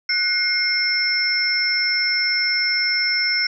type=tone cluster; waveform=sine; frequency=1483 / 2133 / 5350 Hz; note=F#6 / C7 / E8; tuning=+4 / +33 / +25 cents; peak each=-26 / -21 / -20 dBFS; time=0.09-3.47 s; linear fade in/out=5 ms; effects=none